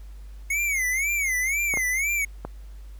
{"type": "tone with vibrato", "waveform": "square", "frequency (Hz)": 2169, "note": "C#7", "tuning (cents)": -38, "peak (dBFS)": -23, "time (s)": [0.5, 2.25], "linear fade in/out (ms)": 5, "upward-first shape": "sine", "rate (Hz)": 2, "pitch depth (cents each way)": 160}
{"type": "clicks", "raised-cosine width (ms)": 1, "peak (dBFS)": -17, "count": 3, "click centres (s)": [1.739, 1.773, 2.45]}
{"effects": ["added 50 Hz sine -38 dBFS peak until 2.99 s", "pink hiss -59 dBFS RMS until 2.99 s"]}